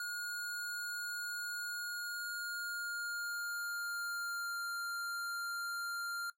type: tone with pitch glide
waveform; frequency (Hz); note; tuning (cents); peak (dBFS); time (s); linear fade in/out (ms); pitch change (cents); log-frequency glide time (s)
square; 1437 to 1392.9; F6 to F6; +49 to -5; -38; 0-6.3; 2; -54; 1.68-4.62
effects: noise-tail reverb RT60 0.1 s tail -17 dB re dry